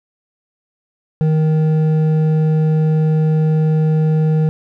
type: tone with hard clipping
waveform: sine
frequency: 156.4 Hz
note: D#3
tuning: 9 cents sharp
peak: -13 dBFS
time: 1.21-4.49 s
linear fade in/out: 0 ms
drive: 7 dB
effects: none

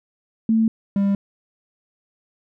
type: tone pair in turn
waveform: sine / triangle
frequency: 223.2 / 198.85 Hz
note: A3 / G3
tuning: +25 / +25 cents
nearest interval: major second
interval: 200 cents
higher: first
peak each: -14 dBFS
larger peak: neither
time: 0.49-0.68 / 0.96-1.15 s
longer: neither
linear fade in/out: 2 ms
effects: none

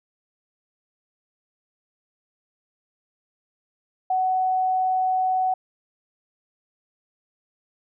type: tone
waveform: sine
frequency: 747 Hz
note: F#5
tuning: 16 cents sharp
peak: -19 dBFS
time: 4.1-5.54 s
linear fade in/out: 5 ms
effects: none

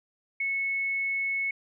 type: tone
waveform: sine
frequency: 2200 Hz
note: C#7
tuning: 14 cents flat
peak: -26 dBFS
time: 0.4-1.51 s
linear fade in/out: 5 ms
effects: none

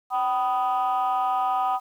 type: chord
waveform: sine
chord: G augmented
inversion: none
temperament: equal with one note detuned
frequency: 765.2 / 987.8 / 1244.5 Hz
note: G5 / B5 / D#6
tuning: -42 / 0 / 0 cents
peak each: -22 / -27 / -26 dBFS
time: 0.1-1.8 s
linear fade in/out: 50 ms
effects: tanh soft clip ceiling -16 dBFS + 9-bit

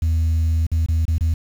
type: tone with dropouts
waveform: sine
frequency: 80.8 Hz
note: E2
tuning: 34 cents flat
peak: -13 dBFS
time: 0.02-1.34 s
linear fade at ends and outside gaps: 5 ms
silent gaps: 0.667-0.716 / 0.862-0.885 / 1.054-1.08 / 1.182-1.208 s
effects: tanh soft clip ceiling -14 dBFS + 7-bit

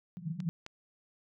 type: band-pass noise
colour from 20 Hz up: white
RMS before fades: -37 dBFS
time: 0.17-0.49 s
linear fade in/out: 0 ms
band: 150 to 180 Hz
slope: 96 dB/octave
type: clicks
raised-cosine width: 0.2 ms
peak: -32 / -25 dBFS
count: 2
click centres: 0.403 / 0.664 s
effects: none

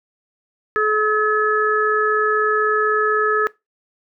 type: harmonic tone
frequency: 428 Hz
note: A4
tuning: 48 cents flat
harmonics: 1 / 3 / 4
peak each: -19 / -19 / -19 dBFS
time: 0.76-3.47 s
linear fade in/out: 0 ms
effects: noise-tail reverb RT60 0.2 s tail -20 dB re dry

